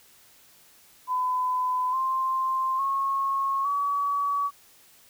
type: tone with pitch steps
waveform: sine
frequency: 1008 / 1049 / 1091.6 / 1136 Hz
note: B5 / C6 / C#6 / C#6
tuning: +35 / +4 / -27 / +42 cents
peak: -23 dBFS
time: 1.07-4.51 s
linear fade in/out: 50 ms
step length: 860 ms
effects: white hiss -56 dBFS RMS until 5.09 s

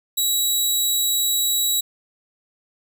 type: tone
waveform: 15% pulse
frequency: 3879 Hz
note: B7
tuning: 32 cents flat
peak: -11 dBFS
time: 0.17-1.81 s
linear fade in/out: 10 ms
effects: none

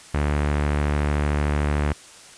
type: tone with low-pass filter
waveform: sawtooth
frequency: 73.42 Hz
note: D2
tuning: in tune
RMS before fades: -22 dBFS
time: 0.14-1.93 s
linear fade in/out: 5 ms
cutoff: 2100 Hz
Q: 1.4
effects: white hiss -45 dBFS RMS until 2.37 s + resampled to 22050 Hz

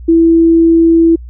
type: tone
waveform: sine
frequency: 330.8 Hz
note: E4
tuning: 6 cents sharp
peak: -4 dBFS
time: 0.08-1.16 s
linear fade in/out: 10 ms
effects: added 60 Hz sine -26 dBFS peak until 1.29 s

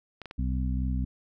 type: clicks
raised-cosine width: 0.3 ms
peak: -24 dBFS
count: 3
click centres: 0.217 / 0.257 / 0.311 s
type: harmonic tone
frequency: 63.7 Hz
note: C2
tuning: 46 cents flat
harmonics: 1 / 2 / 3 / 4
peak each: -27 / -34 / -35 / -36 dBFS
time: 0.38-1.05 s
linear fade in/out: 10 ms
effects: none

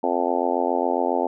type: harmonic tone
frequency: 87.31 Hz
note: F2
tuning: in tune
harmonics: 3 / 4 / 5 / 6 / 7 / 8 / 9 / 10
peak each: -28 / -28 / -28 / -28 / -28 / -28 / -28 / -28 dBFS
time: 0.03-1.27 s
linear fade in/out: 5 ms
effects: none

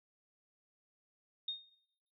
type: tone with exponential decay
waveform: sine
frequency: 3695 Hz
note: A#7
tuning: 16 cents flat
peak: -33 dBFS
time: 1.48-1.75 s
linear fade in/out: 5 ms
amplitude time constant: 57 ms
effects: noise-tail reverb RT60 0.7 s tail -18 dB re dry

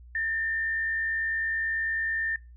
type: tone with frequency modulation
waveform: sine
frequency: 1800 Hz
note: A6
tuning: 39 cents sharp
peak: -26 dBFS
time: 0.15-2.36 s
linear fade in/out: 2 ms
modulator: 69.1 Hz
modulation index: 0.44
effects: noise-tail reverb RT60 0.3 s tail -26 dB re dry + added 60 Hz sine -46 dBFS peak until 2.56 s

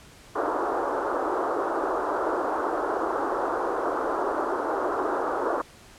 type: band-pass noise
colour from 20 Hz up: pink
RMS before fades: -27 dBFS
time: 0.35-5.62 s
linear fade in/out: 10 ms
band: 310 to 1400 Hz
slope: 48 dB/octave
effects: pink hiss -50 dBFS RMS until 5.98 s + low-pass 10000 Hz 12 dB/octave

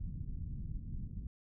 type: low-pass noise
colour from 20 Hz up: pink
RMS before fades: -41 dBFS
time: 0-1.27 s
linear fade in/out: 2 ms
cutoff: 180 Hz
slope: 24 dB/octave
effects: none

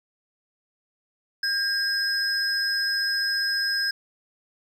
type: tone pair together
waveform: sine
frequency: 1608 / 5105 Hz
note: G6 / D#8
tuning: +44 / +44 cents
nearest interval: octave + minor sixth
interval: 2000 cents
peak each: -23 dBFS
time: 1.43-3.91 s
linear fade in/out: 5 ms
effects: tanh soft clip ceiling -19 dBFS + 9-bit

